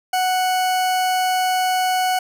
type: tone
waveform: 40% pulse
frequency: 740 Hz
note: F#5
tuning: in tune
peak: -16 dBFS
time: 0.13-2.19 s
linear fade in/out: 5 ms
effects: none